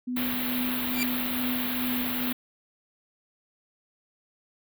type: tone with tremolo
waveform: sine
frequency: 249 Hz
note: B3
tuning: 14 cents sharp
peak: -27 dBFS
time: 0.07-2.33 s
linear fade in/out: 10 ms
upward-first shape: sine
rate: 2.3 Hz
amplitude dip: 40%
type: band-stop noise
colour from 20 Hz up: white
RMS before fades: -31 dBFS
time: 0.16-2.33 s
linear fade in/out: 10 ms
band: 3900 to 12000 Hz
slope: 48 dB/octave
type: tone with exponential growth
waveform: sawtooth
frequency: 2356 Hz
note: D7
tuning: 5 cents sharp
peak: -20 dBFS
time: 0.87-1.03 s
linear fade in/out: 0 ms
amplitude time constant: 33 ms
effects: none